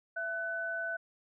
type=tone pair together; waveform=sine; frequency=667.7 / 1500 Hz; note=E5 / F#6; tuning=+22 / +23 cents; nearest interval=octave + major second; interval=1401 cents; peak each=-39 / -34 dBFS; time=0.16-0.97 s; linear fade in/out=10 ms; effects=none